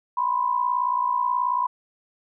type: tone pair together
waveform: sine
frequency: 983 / 1041.5 Hz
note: B5 / C6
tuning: -8 / -8 cents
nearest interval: minor second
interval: 100 cents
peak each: -22 / -25 dBFS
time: 0.17-1.67 s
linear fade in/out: 5 ms
effects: none